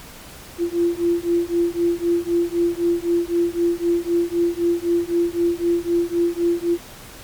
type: beating tone pair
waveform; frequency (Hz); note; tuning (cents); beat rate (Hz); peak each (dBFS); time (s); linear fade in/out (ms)
sine; 341.6 / 345.5; F4 / F4; -38 / -19; 3.9; -20; 0.58-6.78; 50
effects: pink hiss -40 dBFS RMS until 7.23 s + MP3 96 kbps